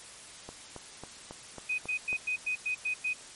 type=click train; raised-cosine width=1 ms; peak=-27 dBFS; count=7; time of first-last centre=0.49-2.129 s; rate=3.66 Hz
type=tone bursts; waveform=sine; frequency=2503 Hz; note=D#7; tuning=10 cents sharp; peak=-28 dBFS; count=8; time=1.69-3.135 s; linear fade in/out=10 ms; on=94 ms; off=99 ms
effects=white hiss -48 dBFS RMS until 3.35 s + MP3 48 kbps